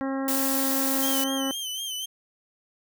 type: harmonic tone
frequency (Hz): 269.5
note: C#4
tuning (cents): -49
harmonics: 1 / 2 / 3 / 4 / 5 / 6 / 7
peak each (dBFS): -27 / -33 / -37 / -39 / -41 / -43 / -44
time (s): 0.01-1.51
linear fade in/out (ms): 0
type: noise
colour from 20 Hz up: blue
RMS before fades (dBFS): -27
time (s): 0.28-1.24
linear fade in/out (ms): 2
type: tone with vibrato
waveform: sawtooth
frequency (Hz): 3100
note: G7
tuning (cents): -20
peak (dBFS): -27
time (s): 1.02-2.06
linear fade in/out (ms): 10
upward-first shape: sine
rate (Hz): 4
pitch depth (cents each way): 67
effects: none